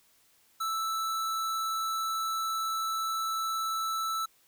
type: tone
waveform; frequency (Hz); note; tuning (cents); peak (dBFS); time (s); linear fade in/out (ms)
square; 1318.5; E6; 0; -30; 0.6-4.26; 10
effects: white hiss -65 dBFS RMS until 4.47 s